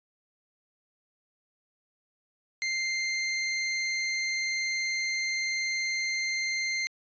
sawtooth tone, 2093 Hz, C7, in tune, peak -24 dBFS, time 2.62-6.87 s, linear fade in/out 0 ms, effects resampled to 16000 Hz

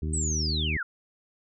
harmonic tone, 77.78 Hz, D#2, in tune, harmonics 1 / 2 / 3 / 4 / 5, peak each -28 / -34 / -38 / -40 / -42 dBFS, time 0.02-0.77 s, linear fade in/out 5 ms
sine linear sweep, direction down, 8200 to 1334 Hz, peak -28 dBFS, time 0.13-0.83 s, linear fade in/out 5 ms
effects none

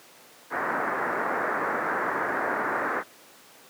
white low-pass noise, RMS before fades -27 dBFS, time 0.5-3.04 s, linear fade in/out 50 ms, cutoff 1800 Hz, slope 48 dB/octave, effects pink hiss -51 dBFS RMS until 3.69 s + high-pass 300 Hz 12 dB/octave

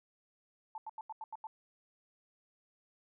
sine tone bursts, 880 Hz, A5, in tune, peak -40 dBFS, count 7, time 0.75-1.47 s, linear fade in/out 2 ms, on 30 ms, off 85 ms, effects none

